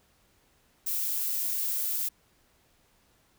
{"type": "noise", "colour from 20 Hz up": "violet", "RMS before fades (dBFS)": -30, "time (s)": [0.86, 2.09], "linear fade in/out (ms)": 10, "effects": ["pink hiss -66 dBFS RMS until 3.38 s"]}